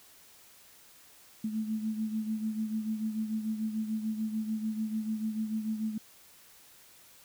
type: beating tone pair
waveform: sine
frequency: 217 / 223.8 Hz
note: A3 / A3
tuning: -24 / +30 cents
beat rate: 6.8 Hz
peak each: -31 / -38 dBFS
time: 1.44-5.98 s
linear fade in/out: 5 ms
effects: white hiss -57 dBFS RMS until 7.24 s